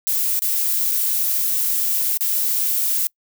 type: noise with dropouts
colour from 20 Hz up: violet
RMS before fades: -20 dBFS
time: 0.07-3.07 s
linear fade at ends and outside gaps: 0 ms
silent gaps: 0.392-0.42 / 0.914-0.918 / 2.173-2.208 s
effects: noise-tail reverb RT60 0.1 s tail -26 dB re dry